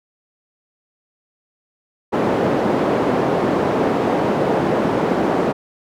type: band-pass noise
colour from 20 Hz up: white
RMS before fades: -18 dBFS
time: 2.12-5.53 s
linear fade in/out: 20 ms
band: 180 to 550 Hz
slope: 12 dB/octave
effects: none